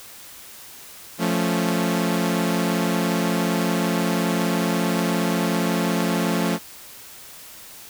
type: chord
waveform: sawtooth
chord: F augmented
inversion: none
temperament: equal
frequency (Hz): 174.61 / 220 / 277.2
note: F3 / A3 / C#4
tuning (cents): 0 / 0 / 0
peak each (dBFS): -19 / -20 / -23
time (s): 1.18-6.59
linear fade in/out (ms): 50
effects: white hiss -42 dBFS RMS until 7.89 s